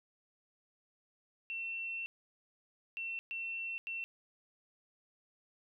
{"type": "tone bursts at uneven times", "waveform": "sine", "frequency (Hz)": 2702, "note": "E7", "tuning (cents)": 42, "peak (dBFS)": -37, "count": 4, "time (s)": [[1.5, 2.06], [2.97, 3.19], [3.31, 3.78], [3.87, 4.04]], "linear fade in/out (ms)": 0, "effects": []}